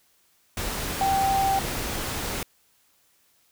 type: tone in noise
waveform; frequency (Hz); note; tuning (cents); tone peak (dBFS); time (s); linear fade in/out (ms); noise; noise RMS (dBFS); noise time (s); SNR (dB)
sine; 780; G5; -9; -20; 1.01-1.59; 2; pink; -30; 0.57-2.43; +7
effects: white hiss -64 dBFS RMS until 3.51 s